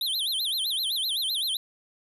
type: tone with vibrato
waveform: square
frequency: 3579 Hz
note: A7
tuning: 29 cents sharp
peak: -26 dBFS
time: 0.01-1.57 s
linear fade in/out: 2 ms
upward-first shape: sine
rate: 7.8 Hz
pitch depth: 270 cents each way
effects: resampled to 32000 Hz